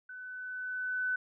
sine tone with level ramp, 1504 Hz, F#6, 28 cents sharp, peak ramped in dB -43 to -28 dBFS, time 0.09-1.16 s, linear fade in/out 5 ms, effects none

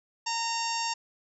harmonic tone, 920 Hz, A#5, 23 cents flat, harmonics 1 / 2 / 3 / 4 / 5 / 6 / 7 / 8, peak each -31 / -41 / -37 / -44 / -38 / -35 / -40 / -40 dBFS, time 0.26-0.94 s, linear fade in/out 10 ms, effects none

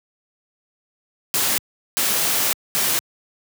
white noise bursts at uneven times, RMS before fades -20 dBFS, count 3, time 1.34-1.58 / 1.97-2.53 / 2.75-2.99 s, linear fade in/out 0 ms, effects high-pass 100 Hz 12 dB/octave

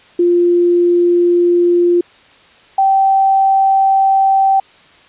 sine tone pair in turn, 349.2 / 776.3 Hz, F4 / G5, 0 / -17 cents, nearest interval octave + major second, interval 1383 cents, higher second, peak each -8 / -8 dBFS, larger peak neither, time 0.19-2.01 / 2.78-4.6 s, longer neither, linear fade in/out 5 ms, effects white hiss -45 dBFS RMS until 5.08 s + resampled to 8000 Hz

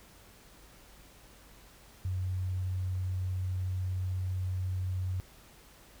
sine tone, 92.5 Hz, F#2, in tune, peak -30 dBFS, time 2.05-5.2 s, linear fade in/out 0 ms, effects added 50 Hz sine -60 dBFS peak until 6 s + pink hiss -57 dBFS RMS until 6 s

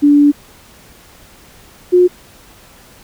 sine tone pair in turn, 290 / 359.5 Hz, D4 / F#4, -22 / -50 cents, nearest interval major third, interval 372 cents, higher second, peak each -5 dBFS, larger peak neither, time 0.02-0.32 / 1.92-2.08 s, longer first, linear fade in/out 20 ms, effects pink hiss -43 dBFS RMS until 3.03 s

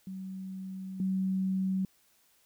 sine tone pair in turn, 189.5 / 189.5 Hz, F#3 / F#3, +42 / +42 cents, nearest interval unison, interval 0 cents, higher neither, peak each -37 / -27 dBFS, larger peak second, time 0.07-1 / 1-1.85 s, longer first, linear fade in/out 2 ms, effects white hiss -67 dBFS RMS until 2.45 s

